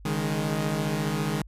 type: chord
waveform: sawtooth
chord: C# suspended second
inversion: none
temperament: equal with one note detuned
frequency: 140.93 / 155.56 / 207.7 Hz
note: C#3 / D#3 / G#3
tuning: +29 / 0 / 0 cents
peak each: -29 / -24 / -26 dBFS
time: 0.05-1.42 s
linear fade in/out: 5 ms
effects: added 50 Hz sine -44 dBFS peak until 1.47 s + resampled to 32000 Hz